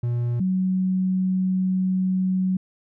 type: tone pair in turn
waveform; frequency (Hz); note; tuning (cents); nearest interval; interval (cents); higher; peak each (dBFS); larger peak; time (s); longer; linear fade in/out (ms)
triangle / sine; 120 / 186.47; B2 / F#3; -49 / +14; minor sixth; 763; second; -19; neither; 0.03-0.4 / 0.4-2.57; second; 5
effects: none